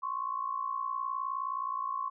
sine tone pair together, 1050 / 1109.3 Hz, C6 / C#6, +6 / +1 cents, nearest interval minor second, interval 95 cents, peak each -35 / -34 dBFS, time 0.02-2.1 s, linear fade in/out 20 ms, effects none

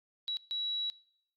sine tone bursts at uneven times, 3900 Hz, B7, 23 cents flat, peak -32 dBFS, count 2, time 0.28-0.37 / 0.51-0.9 s, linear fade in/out 0 ms, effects noise-tail reverb RT60 0.6 s tail -21 dB re dry + Opus 48 kbps

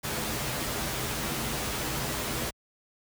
pink noise with comb filter, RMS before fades -31 dBFS, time 0.03-2.51 s, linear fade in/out 20 ms, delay 11 ms, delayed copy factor -0.55, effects high-pass 60 Hz 12 dB/octave

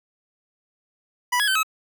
25% pulse tone with pitch steps, 983 / 1671 / 1539 / 1286 Hz, B5 / G#6 / G6 / E6, -8 / +10 / -32 / -43 cents, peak -15 dBFS, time 1.32-1.632 s, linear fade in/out 10 ms, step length 78 ms, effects none

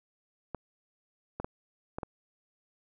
clicks, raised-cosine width 1 ms, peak -21 dBFS, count 5, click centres 0.547 / 1.4 / 1.445 / 1.985 / 2.032 s, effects none

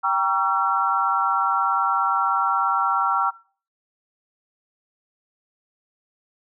sine chord, G diminished seventh, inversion none, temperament just, 784 / 940.8 / 1128.9 / 1354.7 Hz, G5 / Bb5 / Db6 / Fb6, 0 / +16 / +31 / +47 cents, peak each -25 / -25 / -25 / -21 dBFS, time 0.03-3.31 s, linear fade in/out 20 ms, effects noise-tail reverb RT60 0.4 s tail -20 dB re dry

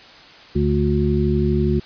harmonic tone, 72.3 Hz, D2, 27 cents flat, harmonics 1 / 2 / 3 / 5, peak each -21 / -21 / -21 / -21 dBFS, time 0.55-1.8 s, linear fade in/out 10 ms, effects white hiss -43 dBFS RMS until 1.85 s + resampled to 11025 Hz

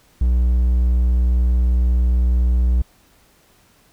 triangle tone, 61 Hz, B1, 21 cents flat, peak -11 dBFS, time 0.21-2.82 s, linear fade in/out 5 ms, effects pink hiss -55 dBFS RMS until 3.92 s

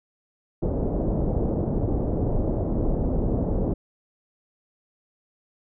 pink low-pass noise, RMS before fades -24 dBFS, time 0.62-3.74 s, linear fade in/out 10 ms, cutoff 600 Hz, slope 24 dB/octave, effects none

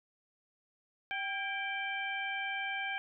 harmonic tone with a mistuned harmonic, 780 Hz, G5, 9 cents flat, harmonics 1 / 2 / 3 / 4, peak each -40 / -38 / -38 / -44 dBFS, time 1.11-2.98 s, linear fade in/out 0 ms, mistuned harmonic 2, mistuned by +56 cents, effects none

